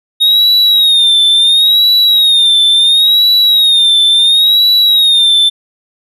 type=tone with vibrato; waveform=triangle; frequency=3729 Hz; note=A#7; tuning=in tune; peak=-4 dBFS; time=0.2-5.5 s; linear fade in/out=20 ms; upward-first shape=sine; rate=0.72 Hz; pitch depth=92 cents each way; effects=none